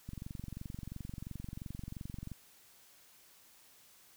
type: click train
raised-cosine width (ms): 5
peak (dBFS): -30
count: 52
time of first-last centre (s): 0.09-2.317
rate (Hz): 22.9
effects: white hiss -62 dBFS RMS until 4.16 s